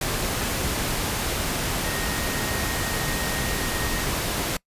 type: tone in noise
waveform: sine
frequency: 1864.7 Hz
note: A#6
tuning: in tune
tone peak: -34 dBFS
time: 1.84-4.04 s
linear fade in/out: 5 ms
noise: pink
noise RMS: -26 dBFS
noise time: 0.01-4.57 s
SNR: -11 dB
effects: noise-tail reverb RT60 0.1 s tail -24 dB re dry + resampled to 32000 Hz